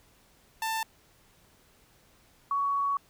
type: tone pair in turn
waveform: sawtooth / sine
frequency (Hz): 890 / 1121.3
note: A5 / C#6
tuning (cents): +20 / +20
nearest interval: major third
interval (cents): 400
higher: second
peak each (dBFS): -25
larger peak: neither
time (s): 0.62-0.83 / 2.51-2.97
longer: second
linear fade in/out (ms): 2
effects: pink hiss -62 dBFS RMS until 3.09 s